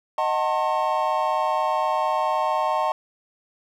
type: chord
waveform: triangle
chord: D# diminished seventh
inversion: none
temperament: just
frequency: 622.3 / 746.7 / 896 / 1075.3 Hz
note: D#5 / F#5 / A5 / C6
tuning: 0 / +16 / +31 / +47 cents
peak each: -24 / -25 / -23 / -24 dBFS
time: 0.18-2.92 s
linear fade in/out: 2 ms
effects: none